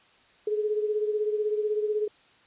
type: beating tone pair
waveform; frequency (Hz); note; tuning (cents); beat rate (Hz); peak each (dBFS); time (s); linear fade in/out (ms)
sine; 421.7 / 437.7; G#4 / A4; +26 / -9; 16; -25 / -32; 0.47-2.08; 5
effects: white hiss -59 dBFS RMS until 2.46 s + resampled to 8000 Hz